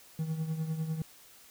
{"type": "tone with tremolo", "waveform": "triangle", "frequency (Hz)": 159.2, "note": "D#3", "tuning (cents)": 40, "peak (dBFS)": -26, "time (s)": [0.19, 1.02], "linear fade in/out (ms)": 2, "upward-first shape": "triangle", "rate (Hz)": 10, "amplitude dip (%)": 70, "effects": ["white hiss -56 dBFS RMS until 1.5 s"]}